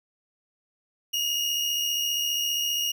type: tone pair together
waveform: 30% pulse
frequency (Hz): 2794 / 2869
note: F7 / F7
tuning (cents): 0 / +46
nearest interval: unison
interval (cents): 46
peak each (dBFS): -31 / -22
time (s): 1.13-2.92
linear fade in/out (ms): 10
effects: none